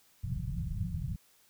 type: low-pass noise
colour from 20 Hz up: white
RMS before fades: -35 dBFS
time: 0.23-1.16 s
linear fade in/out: 5 ms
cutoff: 180 Hz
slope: 96 dB/octave
effects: white hiss -65 dBFS RMS until 1.49 s